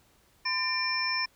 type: tone cluster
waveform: sine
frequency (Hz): 1021 / 1798 / 2380 / 5340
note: C6 / A6 / D7 / E8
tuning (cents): -43 / +37 / +22 / +22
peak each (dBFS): -34 / -34 / -32 / -30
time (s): 0.45-1.26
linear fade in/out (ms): 10
effects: pink hiss -64 dBFS RMS until 1.35 s